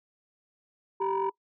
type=tone cluster; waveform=sine; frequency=389.7 / 940 / 985 Hz; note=G4 / A#5 / B5; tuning=-10 / +14 / -5 cents; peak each=-28 / -28 / -33 dBFS; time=1-1.3 s; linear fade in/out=10 ms; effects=noise-tail reverb RT60 0.1 s tail -22 dB re dry + tanh soft clip ceiling -20 dBFS